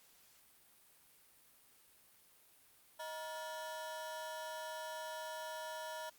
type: ring-modulated tone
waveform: 35% pulse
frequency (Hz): 790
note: G5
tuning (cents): +13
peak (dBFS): -38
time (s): 2.99-6.1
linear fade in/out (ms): 10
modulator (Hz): 162
effects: white hiss -66 dBFS RMS until 6.18 s + Opus 48 kbps